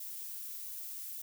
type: noise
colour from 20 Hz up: violet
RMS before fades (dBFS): -43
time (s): 0-1.22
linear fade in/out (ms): 5
effects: none